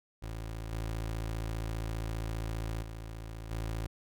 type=tone with level steps; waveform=25% pulse; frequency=55 Hz; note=A1; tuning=in tune; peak=-34 / -30 / -37 / -30 dBFS; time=0.22-3.87 s; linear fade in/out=10 ms; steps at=0.72 / 2.82 / 3.51 s; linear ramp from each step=5 ms; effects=none